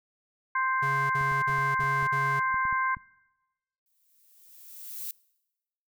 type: harmonic tone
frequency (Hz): 523.3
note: C5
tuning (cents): 0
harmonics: 2 / 3 / 4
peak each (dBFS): -26 / -29 / -34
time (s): 0.55-2.95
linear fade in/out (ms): 5
type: tone bursts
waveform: square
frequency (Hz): 137.7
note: C#3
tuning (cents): -11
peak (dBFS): -33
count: 5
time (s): 0.82-2.4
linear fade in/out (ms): 10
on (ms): 280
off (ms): 45
type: clicks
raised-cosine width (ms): 5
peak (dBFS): -32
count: 11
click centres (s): 1.212 / 1.318 / 1.496 / 1.585 / 1.794 / 1.837 / 2.028 / 2.543 / 2.653 / 2.727 / 2.969
type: noise with exponential growth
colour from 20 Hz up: violet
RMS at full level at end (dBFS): -34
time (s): 3.86-5.11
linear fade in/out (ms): 1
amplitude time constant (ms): 270
effects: noise-tail reverb RT60 1.0 s tail -24 dB re dry